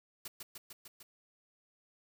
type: noise with echo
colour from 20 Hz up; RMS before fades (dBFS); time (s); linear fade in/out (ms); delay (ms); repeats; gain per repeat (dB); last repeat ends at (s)
white; -43; 0.25-0.28; 5; 150; 5; -2; 1.03
effects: none